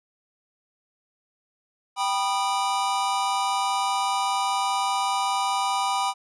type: chord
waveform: square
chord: G augmented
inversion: none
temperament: just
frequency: 784 / 980 / 1225 Hz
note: G5 / B5 / D#6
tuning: 0 / -14 / -27 cents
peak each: -27 / -27 / -30 dBFS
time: 1.96-6.14 s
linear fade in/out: 50 ms
effects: resampled to 24000 Hz